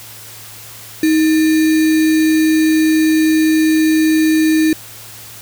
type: tone with sample-and-hold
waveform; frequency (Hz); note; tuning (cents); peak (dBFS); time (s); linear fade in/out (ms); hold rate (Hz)
sine; 315.1; D#4; +22; -9; 1.03-4.73; 2; 2100
effects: added 110 Hz sine -43 dBFS peak until 5.41 s + white hiss -35 dBFS RMS until 5.41 s